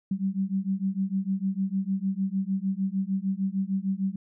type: beating tone pair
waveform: sine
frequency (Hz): 189.6 / 196.2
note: F#3 / G3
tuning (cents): +43 / +2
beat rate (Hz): 6.6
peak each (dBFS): -28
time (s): 0.11-4.16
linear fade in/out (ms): 5
effects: none